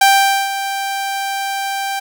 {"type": "tone with ADSR envelope", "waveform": "sawtooth", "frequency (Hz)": 786, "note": "G5", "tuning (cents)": 4, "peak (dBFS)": -3, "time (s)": [0.01, 2], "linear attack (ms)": 6, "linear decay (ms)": 470, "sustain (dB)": -12, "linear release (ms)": 13, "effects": []}